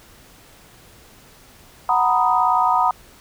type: chord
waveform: sine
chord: B major seventh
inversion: second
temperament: equal with one note detuned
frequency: 740 / 929.1 / 987.8 / 1244.5 Hz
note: F#5 / A#5 / B5 / D#6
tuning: 0 / -6 / 0 / 0 cents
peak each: -20 dBFS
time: 1.89-2.91 s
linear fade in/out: 2 ms
effects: pink hiss -48 dBFS RMS until 3.2 s